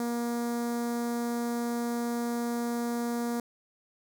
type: tone with notch filter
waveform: sawtooth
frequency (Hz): 237.1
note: A#3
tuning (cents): +30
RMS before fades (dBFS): -31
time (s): 0-3.4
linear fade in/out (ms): 2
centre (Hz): 2800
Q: 0.66
effects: none